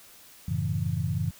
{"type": "chord", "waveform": "sine", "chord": "F# minor seventh", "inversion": "none", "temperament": "equal", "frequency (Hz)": [92.5, 110, 138.59, 164.81], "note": ["F#2", "A2", "C#3", "E3"], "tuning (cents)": [0, 0, 0, 0], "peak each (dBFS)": -31, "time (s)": [0.48, 1.31], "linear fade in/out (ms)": 5, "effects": ["white hiss -52 dBFS RMS until 1.39 s"]}